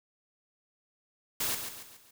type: noise with echo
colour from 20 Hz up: white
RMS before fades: -31 dBFS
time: 1.4-1.55 s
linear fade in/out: 5 ms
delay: 140 ms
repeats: 4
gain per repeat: -7 dB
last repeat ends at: 2.11 s
effects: none